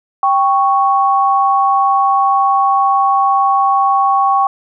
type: tone pair together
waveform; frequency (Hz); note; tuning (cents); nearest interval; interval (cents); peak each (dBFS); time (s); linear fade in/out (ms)
sine; 786.7 / 1108.7; G5 / C#6; +6 / 0; tritone; 594; -12; 0.23-4.47; 2
effects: none